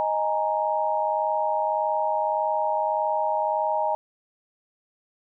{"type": "chord", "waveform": "sine", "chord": "D# suspended fourth", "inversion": "none", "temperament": "equal", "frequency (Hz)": [622.3, 830.6, 932.3], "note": ["D#5", "G#5", "A#5"], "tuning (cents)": [0, 0, 0], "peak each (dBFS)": -26, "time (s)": [0, 3.95], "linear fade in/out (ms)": 0, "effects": []}